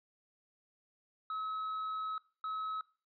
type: tone bursts at uneven times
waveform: triangle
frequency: 1285 Hz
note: E6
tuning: 45 cents flat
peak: -34 dBFS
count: 2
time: 1.3-2.18 / 2.44-2.81 s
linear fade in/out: 2 ms
effects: noise-tail reverb RT60 0.4 s tail -21 dB re dry + resampled to 11025 Hz